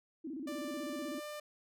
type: tone with vibrato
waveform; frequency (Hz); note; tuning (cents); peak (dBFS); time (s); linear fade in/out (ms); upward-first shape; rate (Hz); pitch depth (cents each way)
sine; 290.4; D4; -19; -39; 0.24-1.2; 10; square; 16; 180
type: tone with pitch glide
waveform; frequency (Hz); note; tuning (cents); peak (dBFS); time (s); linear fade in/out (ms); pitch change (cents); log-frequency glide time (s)
sawtooth; 590 to 596.9; D5 to D5; +8 to +28; -38; 0.47-1.4; 5; +20; 1.08-1.26
effects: none